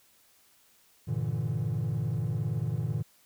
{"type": "chord", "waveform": "triangle", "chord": "E half-diminished seventh", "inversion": "first", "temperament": "equal", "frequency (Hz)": [98, 116.54, 146.83, 164.81], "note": ["G2", "Bb2", "D3", "E3"], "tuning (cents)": [0, 0, 0, 0], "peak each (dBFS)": [-34, -28, -30, -33], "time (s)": [1.07, 3.03], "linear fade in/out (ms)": 20, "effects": ["tanh soft clip ceiling -21 dBFS", "white hiss -63 dBFS RMS until 3.25 s"]}